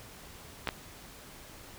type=clicks; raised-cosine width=0.3 ms; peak=-14 dBFS; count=2; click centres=0.673 / 0.689 s; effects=pink hiss -50 dBFS RMS until 1.78 s